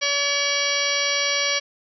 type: harmonic tone with a mistuned harmonic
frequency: 570 Hz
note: C#5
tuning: 48 cents sharp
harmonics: 1 / 2 / 3 / 4 / 5 / 6 / 7 / 8 / 9 / 10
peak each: -29 / -32 / -30 / -25 / -31 / -29 / -31 / -29 / -32 / -28 dBFS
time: 0.01-1.6 s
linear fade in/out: 20 ms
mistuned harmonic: 6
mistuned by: -75 cents
effects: none